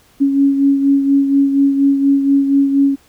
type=beating tone pair; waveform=sine; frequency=276.9 / 281.1 Hz; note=C#4 / C#4; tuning=-2 / +24 cents; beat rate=4.2 Hz; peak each=-10 / -19 dBFS; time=0.2-2.96 s; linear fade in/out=20 ms; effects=pink hiss -51 dBFS RMS until 3.08 s